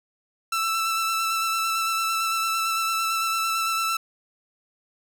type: tone with vibrato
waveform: sawtooth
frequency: 1328 Hz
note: E6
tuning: 12 cents sharp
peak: -19 dBFS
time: 0.52-3.97 s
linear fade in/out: 5 ms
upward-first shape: square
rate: 8.9 Hz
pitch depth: 13 cents each way
effects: none